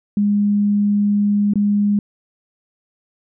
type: tone with dropouts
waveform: sine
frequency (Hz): 205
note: G#3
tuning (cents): -22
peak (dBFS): -13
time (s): 0.17-1.99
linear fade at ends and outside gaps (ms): 2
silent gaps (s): 1.536-1.556
effects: none